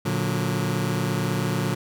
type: chord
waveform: sawtooth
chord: Bb augmented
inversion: none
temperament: just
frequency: 116.54 / 145.68 / 182.1 Hz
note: Bb2 / D3 / F#3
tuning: 0 / -14 / -27 cents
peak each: -23 dBFS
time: 0.05-1.75 s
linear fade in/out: 10 ms
effects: none